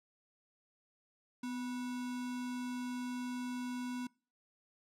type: tone with sample-and-hold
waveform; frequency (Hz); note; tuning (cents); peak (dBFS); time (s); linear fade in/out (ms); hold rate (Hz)
sine; 249.4; B3; +17; -37; 1.43-4.07; 5; 1225
effects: noise-tail reverb RT60 0.4 s tail -25 dB re dry + low-pass 10000 Hz 12 dB/octave